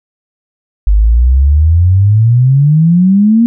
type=exponential sweep; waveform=sine; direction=up; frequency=49 to 237.5 Hz; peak=-4 dBFS; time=0.87-3.46 s; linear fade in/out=0 ms; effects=none